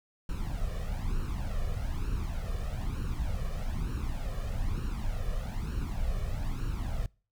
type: noise with flanger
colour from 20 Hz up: brown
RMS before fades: -32 dBFS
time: 0.29-7.06 s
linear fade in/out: 2 ms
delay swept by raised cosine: 0.71 to 1.71 ms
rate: 1.1 Hz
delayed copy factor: +0.75
effects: noise-tail reverb RT60 0.4 s tail -26 dB re dry